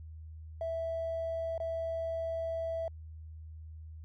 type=tone with dropouts; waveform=triangle; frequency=658 Hz; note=E5; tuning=3 cents flat; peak=-29 dBFS; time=0.61-2.88 s; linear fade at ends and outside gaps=2 ms; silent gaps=1.579-1.601 s; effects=tanh soft clip ceiling -30 dBFS + added 79 Hz sine -44 dBFS peak until 4.04 s